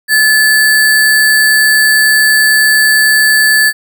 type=tone with sample-and-hold; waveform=sine; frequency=1729 Hz; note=A6; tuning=31 cents flat; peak=-5 dBFS; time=0.08-3.73 s; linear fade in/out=50 ms; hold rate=6300 Hz; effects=none